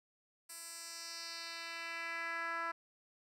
10% pulse tone with band-pass filter sweep, 333.7 Hz, E4, 21 cents sharp, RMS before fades -43 dBFS, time 0.49-2.72 s, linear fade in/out 10 ms, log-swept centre 9700 to 1300 Hz, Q 1.9, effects none

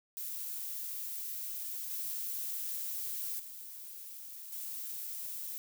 violet noise with level steps, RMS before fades -40 / -38 / -47 / -41 dBFS, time 0.17-5.58 s, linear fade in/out 0 ms, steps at 1.9 / 3.39 / 4.52 s, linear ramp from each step 10 ms, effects none

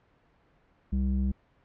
square tone with low-pass filter, 65.41 Hz, C2, in tune, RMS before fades -27 dBFS, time 0.92-1.32 s, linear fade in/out 10 ms, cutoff 190 Hz, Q 2.4, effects pink hiss -65 dBFS RMS until 1.64 s + low-pass 2000 Hz 12 dB/octave

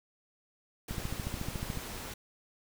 pink noise, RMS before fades -42 dBFS, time 0.88-2.14 s, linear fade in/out 5 ms
click train, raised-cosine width 5 ms, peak -23 dBFS, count 13, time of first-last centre 0.91-1.773 s, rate 13.9 Hz
effects none

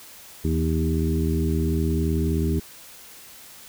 harmonic tone with a mistuned harmonic, 79.3 Hz, D#2, 33 cents sharp, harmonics 1 / 2 / 3 / 4 / 5, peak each -23 / -26 / -28 / -29 / -30 dBFS, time 0.44-2.6 s, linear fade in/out 10 ms, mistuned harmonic 2, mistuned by +39 cents, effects white hiss -45 dBFS RMS until 3.68 s

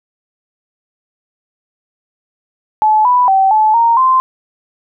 sine tone with pitch steps, 861 / 989 / 771 / 864 / 928 / 1040 Hz, A5 / B5 / G5 / A5 / A#5 / C6, -38 / +2 / -29 / -32 / -8 / -11 cents, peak -7 dBFS, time 2.82-4.2 s, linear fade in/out 0 ms, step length 230 ms, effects none

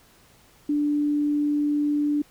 sine tone, 293.7 Hz, D4, in tune, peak -20 dBFS, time 0.69-2.22 s, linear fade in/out 5 ms, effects pink hiss -56 dBFS RMS until 2.3 s

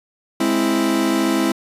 40% pulse chord, Ab augmented, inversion none, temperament equal, 207.7 / 261.6 / 329.6 Hz, Ab3 / C4 / E4, 0 / 0 / 0 cents, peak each -22 / -20 / -18 dBFS, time 0.4-1.52 s, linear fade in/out 5 ms, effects resampled to 32000 Hz

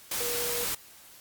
sine tone in noise, 479.4 Hz, A#4, 48 cents sharp, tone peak -34 dBFS, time 0.2-0.65 s, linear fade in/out 5 ms, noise white, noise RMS -31 dBFS, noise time 0.11-0.75 s, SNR -6 dB, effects white hiss -52 dBFS RMS until 1.2 s + Opus 48 kbps

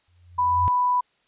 sine tone with exponential growth, 87.9 Hz, F2, 12 cents sharp, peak -21 dBFS, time 0.08-0.68 s, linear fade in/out 0 ms, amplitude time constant 130 ms
sine tone, 990 Hz, B5, 4 cents sharp, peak -18 dBFS, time 0.38-1.01 s, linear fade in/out 10 ms
effects white hiss -66 dBFS RMS until 1.27 s + resampled to 8000 Hz

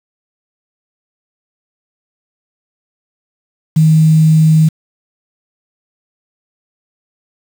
sine tone with quantisation, 157.7 Hz, D#3, 24 cents sharp, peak -5 dBFS, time 3.76-4.69 s, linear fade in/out 10 ms, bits 5, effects none

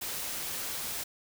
white noise, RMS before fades -36 dBFS, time 0.01-1.04 s, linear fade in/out 10 ms, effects none

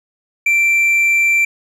triangle tone, 2349 Hz, D7, in tune, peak -9 dBFS, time 0.46-1.45 s, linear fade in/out 5 ms, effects resampled to 32000 Hz

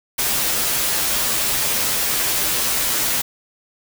white noise with comb filter, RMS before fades -20 dBFS, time 0.18-3.22 s, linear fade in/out 10 ms, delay 11 ms, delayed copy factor -0.7, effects none

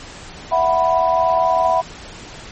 sine chord, E suspended second, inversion none, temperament equal, 659.3 / 740 / 987.8 Hz, E5 / F#5 / B5, 0 / 0 / 0 cents, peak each -17 / -18 / -17 dBFS, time 0.51-1.82 s, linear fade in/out 20 ms, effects pink hiss -36 dBFS RMS until 2.51 s + MP3 32 kbps

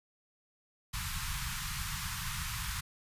pink band-stop noise, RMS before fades -37 dBFS, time 0.93-2.81 s, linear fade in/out 10 ms, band 170 to 960 Hz, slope 48 dB/octave, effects resampled to 32000 Hz

